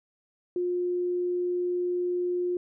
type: tone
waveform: sine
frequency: 356.1 Hz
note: F4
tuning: 34 cents sharp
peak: -25 dBFS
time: 0.56-2.57 s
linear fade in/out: 2 ms
effects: none